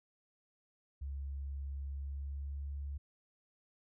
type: tone with pitch glide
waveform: sine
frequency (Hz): 69.3 to 70.59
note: C#2 to C#2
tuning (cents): 0 to +32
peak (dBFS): -38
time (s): 1.01-2.98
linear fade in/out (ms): 10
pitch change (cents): +32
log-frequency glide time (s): 1.87-2.71
effects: none